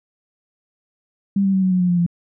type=tone with pitch steps; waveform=sine; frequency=197.8 / 193.95 / 190.18 / 186.48 / 182.86 / 179.3 / 175.81 / 172.39 Hz; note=G3 / G3 / F#3 / F#3 / F#3 / F3 / F3 / F3; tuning=+16 / -18 / +48 / +14 / -20 / +46 / +12 / -22 cents; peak=-14 dBFS; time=1.36-2.064 s; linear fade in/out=5 ms; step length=88 ms; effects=none